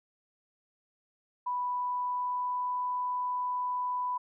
sine tone with pitch glide, 987.8 to 993.5 Hz, B5 to B5, 0 to +10 cents, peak -29 dBFS, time 1.46-4.18 s, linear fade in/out 10 ms, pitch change +10 cents, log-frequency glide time 1.62-2.81 s, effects none

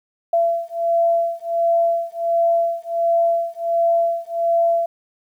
sine beating tone pair, 675 / 676.4 Hz, E5 / E5, +41 / +44 cents, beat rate 1.4 Hz, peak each -19 dBFS, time 0.33-4.86 s, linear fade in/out 5 ms, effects 9-bit

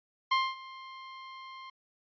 sawtooth tone with ADSR envelope, 1055 Hz, C6, 14 cents sharp, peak -19 dBFS, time 0.31-1.7 s, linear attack 9 ms, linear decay 230 ms, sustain -21 dB, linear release 5 ms, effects resampled to 11025 Hz

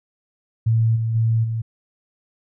sine tone with level steps, 113.2 Hz, A2, 50 cents sharp, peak -14 / -19 / -15 / -21 dBFS, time 0.66-1.62 s, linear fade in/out 10 ms, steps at 0.95 / 1.14 / 1.43 s, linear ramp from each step 20 ms, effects none

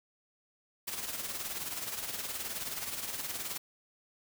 white noise with tremolo, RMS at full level -36 dBFS, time 0.87-3.58 s, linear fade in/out 10 ms, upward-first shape sine, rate 19 Hz, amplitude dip 55%, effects none

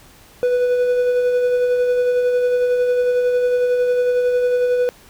triangle tone with tremolo, 493.9 Hz, B4, in tune, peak -11 dBFS, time 0.43-4.89 s, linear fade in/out 0 ms, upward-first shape sine, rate 11 Hz, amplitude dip 30%, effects pink hiss -47 dBFS RMS until 5.09 s

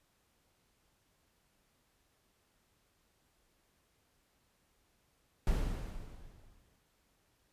brown noise with exponential decay, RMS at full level -29 dBFS, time 5.47-6.76 s, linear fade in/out 1 ms, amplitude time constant 280 ms, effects pink hiss -74 dBFS RMS until 7.52 s + resampled to 32000 Hz

